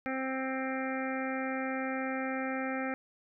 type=harmonic tone; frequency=263.4 Hz; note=C4; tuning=12 cents sharp; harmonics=1 / 2 / 3 / 5 / 6 / 7 / 8 / 9; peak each=-35 / -38 / -40 / -42 / -43 / -43 / -44 / -45 dBFS; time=0.06-2.94 s; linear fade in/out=0 ms; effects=none